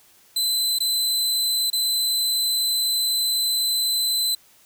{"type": "tone with dropouts", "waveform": "sawtooth", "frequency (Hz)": 4036, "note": "B7", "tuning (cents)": 37, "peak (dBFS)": -17, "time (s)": [0.36, 4.35], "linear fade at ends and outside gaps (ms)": 5, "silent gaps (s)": [[0.787, 0.803], [1.702, 1.729]], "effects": ["white hiss -55 dBFS RMS until 4.65 s"]}